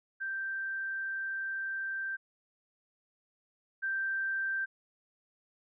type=tone pair in turn; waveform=sine; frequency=1568 / 1568 Hz; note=G6 / G6; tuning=0 / 0 cents; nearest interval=unison; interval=0 cents; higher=neither; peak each=-33 / -30 dBFS; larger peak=second; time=0.2-2.17 / 3.82-4.66 s; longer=first; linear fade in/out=20 ms; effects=none